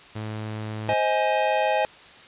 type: tone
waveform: sawtooth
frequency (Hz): 108.2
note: A2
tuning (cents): -29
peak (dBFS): -26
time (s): 0.15-0.94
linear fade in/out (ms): 10
type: chord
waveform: square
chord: Ab major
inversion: first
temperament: equal with one note detuned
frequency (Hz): 523.3 / 629.8 / 830.6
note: C5 / Eb5 / Ab5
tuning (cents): 0 / +21 / 0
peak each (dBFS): -27 / -25 / -24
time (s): 0.89-1.85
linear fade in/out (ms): 0
effects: white hiss -47 dBFS RMS until 2.27 s + resampled to 8000 Hz